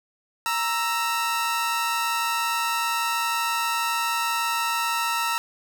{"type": "tone pair together", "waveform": "sawtooth", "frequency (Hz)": [932.3, 1322.5], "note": ["A#5", "E6"], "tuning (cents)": [0, 5], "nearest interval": "tritone", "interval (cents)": 605, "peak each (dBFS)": -22, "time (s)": [0.46, 5.38], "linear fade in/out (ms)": 0, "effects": []}